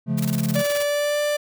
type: chord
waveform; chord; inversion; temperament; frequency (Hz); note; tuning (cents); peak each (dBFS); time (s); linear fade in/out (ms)
triangle; Db augmented; none; just; 138.59 / 173.24 / 216.5; Db3 / F3 / A3; 0 / -14 / -28; -23 / -23 / -22; 0.06-0.64; 50
type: noise with tremolo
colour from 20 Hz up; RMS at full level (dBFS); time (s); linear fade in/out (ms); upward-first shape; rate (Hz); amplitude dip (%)
white; -31; 0.17-0.84; 20; square; 19; 80
type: tone with pitch glide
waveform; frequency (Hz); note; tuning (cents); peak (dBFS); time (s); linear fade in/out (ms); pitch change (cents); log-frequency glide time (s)
45% pulse; 580 to 590.1; D5 to D5; -22 to +8; -20; 0.55-1.37; 10; +30; 0.81-1.2
effects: none